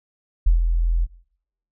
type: tone with ADSR envelope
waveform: sine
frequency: 42.04 Hz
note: E1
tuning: 35 cents sharp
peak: -10 dBFS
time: 0.46-1.07 s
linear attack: 10 ms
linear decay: 120 ms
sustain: -6 dB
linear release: 35 ms
effects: noise-tail reverb RT60 0.7 s tail -21 dB re dry